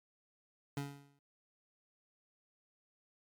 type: tone with exponential decay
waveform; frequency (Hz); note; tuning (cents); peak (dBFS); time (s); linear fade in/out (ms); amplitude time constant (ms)
25% pulse; 141.3; C#3; +34; -31; 0.77-1.19; 2; 91
effects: MP3 96 kbps